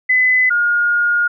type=tone pair in turn; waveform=sine; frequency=2014 / 1426.9 Hz; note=B6 / F6; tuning=+33 / +37 cents; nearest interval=tritone; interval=596 cents; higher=first; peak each=-10 / -12 dBFS; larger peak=first; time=0.09-0.5 / 0.5-1.28 s; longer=second; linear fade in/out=10 ms; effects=none